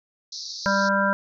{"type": "band-pass noise", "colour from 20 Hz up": "pink", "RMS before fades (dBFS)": -35, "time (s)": [0.32, 0.89], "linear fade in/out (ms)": 5, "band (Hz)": [4000, 6000], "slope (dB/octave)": 96}
{"type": "harmonic tone", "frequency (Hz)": 197.5, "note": "G3", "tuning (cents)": 13, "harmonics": [1, 3, 5, 7, 8], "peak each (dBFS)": [-25, -25, -25, -25, -25], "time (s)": [0.66, 1.13], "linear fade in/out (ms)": 0}
{"effects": []}